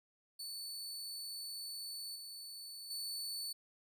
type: tone with level steps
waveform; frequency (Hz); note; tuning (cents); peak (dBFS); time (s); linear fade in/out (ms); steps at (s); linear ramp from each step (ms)
sawtooth; 4476; C#8; +16; -40 / -44 / -37; 0.39-3.53; 10; 2.15 / 2.9; 10
effects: none